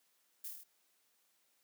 violet noise with echo, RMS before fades -44 dBFS, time 0.44-0.48 s, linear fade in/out 5 ms, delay 26 ms, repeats 6, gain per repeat -2 dB, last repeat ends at 0.636 s, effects white hiss -75 dBFS RMS until 1.63 s + high-pass 200 Hz 12 dB/octave

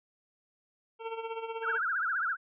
25% pulse tone with tremolo, 452.7 Hz, A4, 49 cents sharp, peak -29 dBFS, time 0.99-1.8 s, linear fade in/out 50 ms, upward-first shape sine, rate 16 Hz, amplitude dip 65%
sine tone with vibrato, 1459 Hz, F#6, 25 cents flat, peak -28 dBFS, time 1.62-2.37 s, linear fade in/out 50 ms, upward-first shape triangle, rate 15 Hz, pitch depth 230 cents each way
effects resampled to 8000 Hz

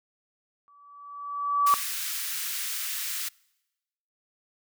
sine tone with exponential growth, 1149 Hz, D6, 38 cents flat, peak -15 dBFS, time 0.68-1.74 s, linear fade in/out 0 ms, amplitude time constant 230 ms
white high-pass noise, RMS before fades -32 dBFS, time 1.66-3.29 s, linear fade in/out 10 ms, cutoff 1400 Hz, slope 24 dB/octave
effects noise-tail reverb RT60 1.0 s tail -26 dB re dry

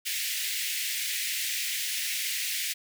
pink high-pass noise, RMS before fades -31 dBFS, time 0.05-2.74 s, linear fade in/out 20 ms, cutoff 1900 Hz, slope 48 dB/octave, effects none

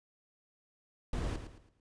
brown noise with echo, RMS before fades -35 dBFS, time 1.13-1.36 s, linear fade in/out 2 ms, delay 110 ms, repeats 4, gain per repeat -9 dB, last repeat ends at 1.8 s, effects resampled to 22050 Hz

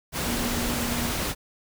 sine tone in noise, 238.2 Hz, A#3, 38 cents sharp, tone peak -30 dBFS, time 0.24-1.14 s, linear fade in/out 50 ms, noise pink, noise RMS -28 dBFS, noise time 0.12-1.35 s, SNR -5 dB, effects none

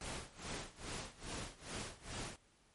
pink noise with tremolo, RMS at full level -43 dBFS, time 0.01-2.36 s, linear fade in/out 0 ms, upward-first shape sine, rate 2.4 Hz, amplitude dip 90%, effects pink hiss -70 dBFS RMS until 2.74 s + MP3 48 kbps

